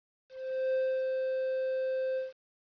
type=tone with ADSR envelope; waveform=triangle; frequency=522 Hz; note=C5; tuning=4 cents flat; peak=-24 dBFS; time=0.29-2.33 s; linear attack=450 ms; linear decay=280 ms; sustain=-3 dB; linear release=160 ms; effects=resampled to 11025 Hz + 10-bit